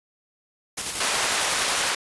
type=noise with tremolo; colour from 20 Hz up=white; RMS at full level=-27 dBFS; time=0.77-1.9 s; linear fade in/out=10 ms; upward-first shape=square; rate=11 Hz; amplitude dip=35%
type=band-pass noise; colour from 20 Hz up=pink; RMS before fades=-25 dBFS; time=1-1.95 s; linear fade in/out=5 ms; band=750 to 9700 Hz; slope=12 dB/octave
effects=resampled to 24000 Hz